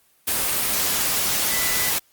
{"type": "tone in noise", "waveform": "sine", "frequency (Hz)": 1987, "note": "B6", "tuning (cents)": 10, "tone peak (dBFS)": -29, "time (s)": [1.5, 1.9], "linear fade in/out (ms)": 10, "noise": "white", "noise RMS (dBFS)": -22, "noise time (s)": [0.27, 1.99], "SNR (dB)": -10, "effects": ["white hiss -60 dBFS RMS until 2.12 s", "Opus 24 kbps"]}